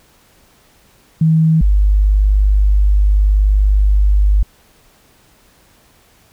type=tone pair in turn; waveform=sine; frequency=160 / 50.4 Hz; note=D#3 / G1; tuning=+49 / +49 cents; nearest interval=octave + minor sixth; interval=2000 cents; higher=first; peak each=-8 dBFS; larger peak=neither; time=1.21-1.61 / 1.61-4.43 s; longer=second; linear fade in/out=5 ms; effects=pink hiss -51 dBFS RMS until 6.32 s